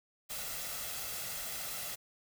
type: noise with comb filter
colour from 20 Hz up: white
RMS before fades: -40 dBFS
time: 0.29-1.96 s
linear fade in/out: 20 ms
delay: 1.5 ms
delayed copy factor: +0.5
effects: none